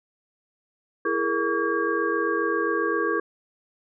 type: tone cluster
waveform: sine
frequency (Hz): 333.4 / 417.4 / 464.9 / 1134 / 1618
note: E4 / G#4 / A#4 / C#6 / G#6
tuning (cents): +20 / +9 / -5 / +39 / -46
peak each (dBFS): -28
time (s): 1.05-3.2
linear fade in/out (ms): 5
effects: none